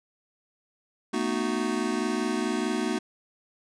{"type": "chord", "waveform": "square", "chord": "B dominant seventh", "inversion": "third", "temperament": "just", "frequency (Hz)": [222.2, 246.9, 308.7, 370.4], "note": ["A3", "B3", "D#4", "F#4"], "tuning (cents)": [17, 0, -14, 2], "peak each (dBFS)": -32, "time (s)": [1.13, 2.99], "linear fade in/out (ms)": 10, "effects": ["resampled to 22050 Hz"]}